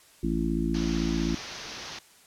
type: harmonic tone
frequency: 55.7 Hz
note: A1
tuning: 22 cents sharp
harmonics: 1 / 3 / 4 / 5 / 6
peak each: -31 / -31 / -31 / -31 / -31 dBFS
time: 0.23-1.35 s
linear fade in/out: 5 ms
type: low-pass noise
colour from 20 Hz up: white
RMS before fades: -40 dBFS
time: 0.74-1.99 s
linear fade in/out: 5 ms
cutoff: 6300 Hz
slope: 96 dB/octave
effects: white hiss -56 dBFS RMS until 2.26 s + low-pass 11000 Hz 12 dB/octave